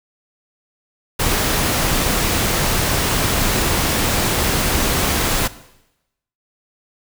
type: noise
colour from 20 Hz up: pink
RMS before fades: -18 dBFS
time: 1.19-5.48 s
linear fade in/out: 10 ms
effects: noise-tail reverb RT60 0.9 s tail -17 dB re dry